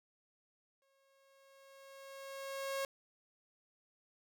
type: tone with exponential growth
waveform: sawtooth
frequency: 545 Hz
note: C#5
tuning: 29 cents flat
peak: -31 dBFS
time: 0.82-2.85 s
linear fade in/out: 1 ms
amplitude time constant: 440 ms
effects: none